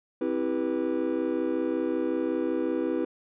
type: chord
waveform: triangle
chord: C major seventh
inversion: none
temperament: just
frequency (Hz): 261.6 / 327 / 392.4 / 490.5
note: C4 / E4 / G4 / B4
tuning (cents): 0 / -14 / +2 / -12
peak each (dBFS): -29 / -26 / -30 / -29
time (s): 0.21-3.05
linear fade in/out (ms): 5
effects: tanh soft clip ceiling -16 dBFS + resampled to 8000 Hz